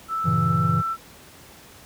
sine tone with pitch glide, 1318.5 to 1334.6 Hz, E6 to E6, 0 to +21 cents, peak -23 dBFS, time 0.08-0.97 s, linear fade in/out 50 ms, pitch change +21 cents, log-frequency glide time 0.37-0.71 s
triangle chord, G diminished seventh, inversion none, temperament equal with one note detuned, 97.1 / 116.54 / 138.59 / 164.81 Hz, G2 / Bb2 / Db3 / Fb3, -16 / 0 / 0 / 0 cents, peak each -25 / -24 / -24 / -20 dBFS, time 0.24-0.82 s, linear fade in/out 20 ms
effects pink hiss -47 dBFS RMS until 1.85 s + high-pass 60 Hz 12 dB/octave

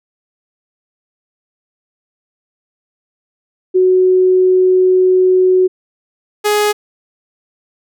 sine / sawtooth tone pair in turn, 370.1 / 417.8 Hz, F#4 / G#4, 0 / +10 cents, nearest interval major second, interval 210 cents, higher second, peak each -7 dBFS, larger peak neither, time 3.74-5.68 / 6.44-6.73 s, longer first, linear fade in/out 20 ms, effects none

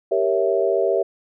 sine chord, G diminished seventh, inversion none, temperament equal, 392 / 466.2 / 554.4 / 659.3 Hz, G4 / Bb4 / Db5 / Fb5, 0 / 0 / 0 / 0 cents, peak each -21 / -23 / -23 / -22 dBFS, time 0.11-1.03 s, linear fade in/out 10 ms, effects none

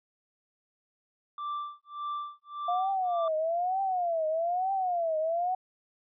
triangle tone with tremolo, 1174.7 Hz, D6, in tune, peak -29 dBFS, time 1.38-3.28 s, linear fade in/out 2 ms, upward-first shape sine, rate 1.7 Hz, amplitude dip 100%
sine tone with vibrato, 698 Hz, F5, 1 cent flat, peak -26 dBFS, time 2.68-5.55 s, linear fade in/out 5 ms, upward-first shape triangle, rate 1.1 Hz, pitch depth 210 cents each way
effects resampled to 11025 Hz

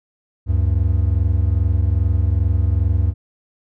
triangle tone pair together, 73.42 / 95.87 Hz, D2 / G2, 0 / -38 cents, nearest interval perfect fourth, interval 462 cents, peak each -15 dBFS, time 0.46-3.14 s, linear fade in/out 50 ms, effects none

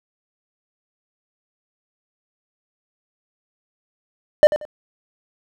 triangle tone with echo, 602 Hz, D5, 43 cents sharp, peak -3 dBFS, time 4.43-4.47 s, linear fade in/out 0 ms, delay 91 ms, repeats 2, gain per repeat -13 dB, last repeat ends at 4.652 s, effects none

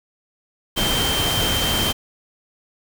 sine tone in noise, 3136 Hz, G7, in tune, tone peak -22 dBFS, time 0.76-1.93 s, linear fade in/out 20 ms, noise pink, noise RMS -22 dBFS, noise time 0.76-1.93 s, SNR -3 dB, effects none

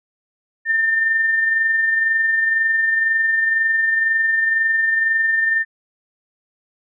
sine tone with amplitude modulation, 1800 Hz, A6, 39 cents sharp, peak -13 dBFS, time 0.65-5.65 s, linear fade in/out 50 ms, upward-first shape sine, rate 22 Hz, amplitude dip 35%, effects none

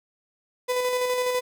35% pulse tone with tremolo, 499.5 Hz, B4, 20 cents sharp, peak -20 dBFS, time 0.68-1.41 s, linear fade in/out 20 ms, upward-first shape square, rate 12 Hz, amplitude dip 30%, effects none

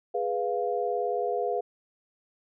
sine chord, F diminished, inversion first, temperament equal, 415.3 / 493.9 / 698.5 Hz, Ab4 / Cb5 / F5, 0 / 0 / 0 cents, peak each -30 dBFS, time 0.14-1.61 s, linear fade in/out 10 ms, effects none

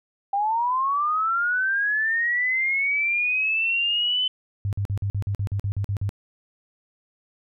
sine linear sweep, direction up, 784 to 3045 Hz, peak -20 dBFS, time 0.33-4.28 s, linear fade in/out 5 ms
sine tone bursts, 100 Hz, G2, 35 cents sharp, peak -22 dBFS, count 12, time 4.65-6.092 s, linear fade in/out 0 ms, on 78 ms, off 46 ms
effects none

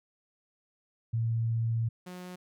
sine / sawtooth tone pair in turn, 114.4 / 180.76 Hz, A#2 / F#3, -32 / -40 cents, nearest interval minor sixth, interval 792 cents, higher second, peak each -26 / -37 dBFS, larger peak first, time 1.13-1.89 / 2.06-2.36 s, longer first, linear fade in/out 10 ms, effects none

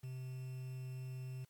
triangle tone with quantisation, 128.8 Hz, C3, 27 cents flat, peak -40 dBFS, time 0.03-1.45 s, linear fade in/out 10 ms, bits 10, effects white hiss -75 dBFS RMS until 1.49 s + MP3 96 kbps

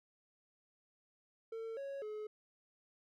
triangle tone with pitch steps, 451 / 553 / 426.3 Hz, A4 / C#5 / G#4, +43 / -4 / +45 cents, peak -39 dBFS, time 1.52-2.27 s, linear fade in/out 5 ms, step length 250 ms, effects none

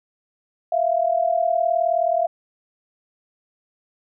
sine tone pair together, 659.3 / 698.5 Hz, E5 / F5, 0 / 0 cents, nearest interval minor second, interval 100 cents, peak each -20 dBFS, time 0.72-2.27 s, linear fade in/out 5 ms, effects none

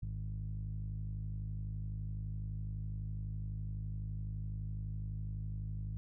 sawtooth tone with low-pass filter, 51.91 Hz, G#1, in tune, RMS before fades -40 dBFS, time 0.02-5.97 s, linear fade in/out 0 ms, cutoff 130 Hz, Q 6.6, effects none

